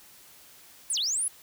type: linear two-way sweep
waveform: sine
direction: down then up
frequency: 11000 to 2815 to 11000 Hz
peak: -24 dBFS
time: 0.9-1.28 s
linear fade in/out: 2 ms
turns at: 0.98 s
effects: tanh soft clip ceiling -22 dBFS + white hiss -53 dBFS RMS until 1.42 s